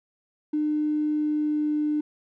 triangle tone with pitch glide, 302 to 300.1 Hz, D4 to D4, +48 to +38 cents, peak -18 dBFS, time 0.53-2.01 s, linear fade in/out 10 ms, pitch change -10 cents, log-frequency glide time 1.09-1.86 s, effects tanh soft clip ceiling -20 dBFS

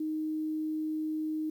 sine tone with quantisation, 311.1 Hz, D#4, in tune, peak -30 dBFS, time 0-1.5 s, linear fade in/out 5 ms, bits 10, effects none

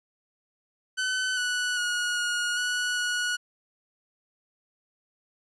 sawtooth tone with pitch steps, 1515 / 1477 / 1449 / 1440 / 1469 / 1460 Hz, F#6 / F#6 / F#6 / F#6 / F#6 / F#6, +40 / -3 / -37 / -47 / -13 / -24 cents, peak -22 dBFS, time 0.97-3.37 s, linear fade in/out 20 ms, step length 400 ms, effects resampled to 22050 Hz

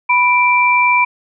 sine tone pair together, 987.8 / 2349 Hz, B5 / D7, 0 / 0 cents, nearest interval octave + minor third, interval 1500 cents, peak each -12 dBFS, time 0.09-1.05 s, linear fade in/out 10 ms, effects none

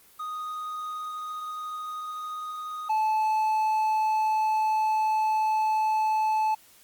triangle tone pair in turn, 1243 / 868.6 Hz, D#6 / A5, -2 / -23 cents, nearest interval tritone, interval 621 cents, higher first, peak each -29 / -20 dBFS, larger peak second, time 0.19-2.89 / 2.89-6.55 s, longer second, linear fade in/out 10 ms, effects white hiss -56 dBFS RMS until 6.83 s + Opus 24 kbps

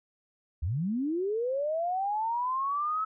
sine linear sweep, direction up, 67.1 to 1302 Hz, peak -27 dBFS, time 0.62-3.05 s, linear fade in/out 10 ms, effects none

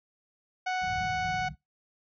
harmonic tone, 740 Hz, F#5, in tune, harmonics 1 / 2 / 3 / 4 / 5 / 6 / 7 / 8 / 9, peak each -29 / -35 / -37 / -45 / -50 / -47 / -52 / -51 / -58 dBFS, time 0.66-1.49 s, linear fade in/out 10 ms
pink low-pass noise, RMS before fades -37 dBFS, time 0.81-1.55 s, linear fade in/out 20 ms, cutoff 200 Hz, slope 96 dB/octave
effects noise-tail reverb RT60 0.2 s tail -24 dB re dry + high-pass 80 Hz 12 dB/octave

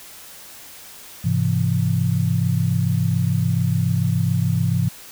sine chord, Ab augmented, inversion none, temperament equal with one note detuned, 103.83 / 130.81 / 168.18 Hz, Ab2 / C3 / E3, 0 / 0 / +35 cents, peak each -21 dBFS, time 1.24-4.89 s, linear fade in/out 10 ms, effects white hiss -41 dBFS RMS until 5.11 s

